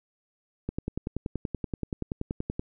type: click train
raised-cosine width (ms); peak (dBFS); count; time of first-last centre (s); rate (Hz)
3; -17; 21; 0.69-2.595; 10.5
effects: none